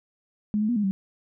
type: tone with pitch steps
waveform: sine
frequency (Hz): 210 / 213.8 / 241.6 / 207.9 / 193.2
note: G#3 / A3 / B3 / G#3 / G3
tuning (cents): +19 / -49 / -38 / +2 / -25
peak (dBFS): -21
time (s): 0.54-0.91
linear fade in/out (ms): 0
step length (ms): 74
effects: none